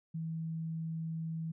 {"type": "tone", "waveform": "sine", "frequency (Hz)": 162.2, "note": "E3", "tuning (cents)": -28, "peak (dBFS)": -35, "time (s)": [0.14, 1.52], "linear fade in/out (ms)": 10, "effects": []}